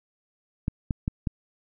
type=clicks; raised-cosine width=5 ms; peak=-13 dBFS; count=4; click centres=0.681 / 0.908 / 1.079 / 1.272 s; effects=none